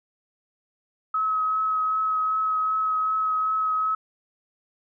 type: tone with vibrato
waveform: sine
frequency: 1280 Hz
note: D#6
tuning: 49 cents sharp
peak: -21 dBFS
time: 1.14-3.95 s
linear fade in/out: 5 ms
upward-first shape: triangle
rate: 2.6 Hz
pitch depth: 15 cents each way
effects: none